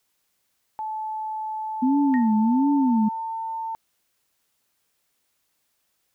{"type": "tone with pitch glide", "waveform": "sine", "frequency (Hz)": [869, 898.6], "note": ["A5", "A5"], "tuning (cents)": [-22, 36], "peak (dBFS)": -27, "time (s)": [0.79, 3.75], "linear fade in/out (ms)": 0, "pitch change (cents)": 58, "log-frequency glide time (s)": [1.57, 3.23]}
{"type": "tone with vibrato", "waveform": "sine", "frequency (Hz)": 246.9, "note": "B3", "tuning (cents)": 0, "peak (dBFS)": -17, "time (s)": [1.82, 3.09], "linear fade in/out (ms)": 10, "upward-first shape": "sine", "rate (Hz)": 1.4, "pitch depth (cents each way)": 250}
{"type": "tone with exponential decay", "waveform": "sine", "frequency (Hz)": 1864.7, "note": "A#6", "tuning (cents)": 0, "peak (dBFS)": -27, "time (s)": [2.14, 2.33], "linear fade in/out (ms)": 0, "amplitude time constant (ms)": 41}
{"effects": ["white hiss -72 dBFS RMS until 6.14 s"]}